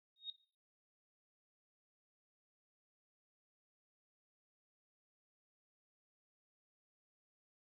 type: tone with exponential growth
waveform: sine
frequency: 3729 Hz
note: A#7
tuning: in tune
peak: -37 dBFS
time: 0.16-0.3 s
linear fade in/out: 2 ms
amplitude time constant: 29 ms
effects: noise-tail reverb RT60 0.4 s tail -18 dB re dry